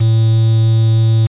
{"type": "tone with quantisation", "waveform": "triangle", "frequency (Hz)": 112.1, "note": "A2", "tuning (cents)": 33, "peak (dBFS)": -6, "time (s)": [0, 1.27], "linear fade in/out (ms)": 10, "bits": 5, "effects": ["resampled to 8000 Hz"]}